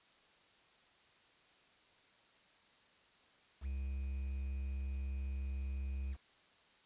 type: tone with quantisation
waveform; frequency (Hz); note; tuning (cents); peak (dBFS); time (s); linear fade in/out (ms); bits
triangle; 67.3; C2; +49; -35; 3.61-6.17; 50; 10
effects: white hiss -67 dBFS RMS until 6.85 s + resampled to 8000 Hz